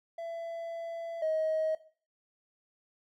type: tone pair in turn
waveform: triangle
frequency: 669 / 631.5 Hz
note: E5 / D#5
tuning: +25 / +26 cents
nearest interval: minor second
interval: 99 cents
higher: first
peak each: -34 / -24 dBFS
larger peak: second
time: 0.18-1.22 / 1.22-1.75 s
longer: first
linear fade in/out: 5 ms
effects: noise-tail reverb RT60 0.4 s tail -18 dB re dry + tanh soft clip ceiling -24 dBFS